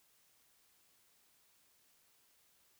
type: silence
effects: white hiss -71 dBFS RMS until 2.79 s